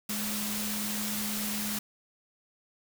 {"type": "tone in noise", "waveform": "sine", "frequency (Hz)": 210, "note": "G#3", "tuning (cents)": 19, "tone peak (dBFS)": -35, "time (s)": [0.09, 1.79], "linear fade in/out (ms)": 5, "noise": "white", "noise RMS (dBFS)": -34, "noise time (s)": [0.09, 1.79], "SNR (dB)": -4, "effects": []}